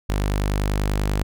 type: tone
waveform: sawtooth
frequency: 50.2 Hz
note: G1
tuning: 42 cents sharp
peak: -16 dBFS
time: 0.09-1.23 s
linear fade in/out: 5 ms
effects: none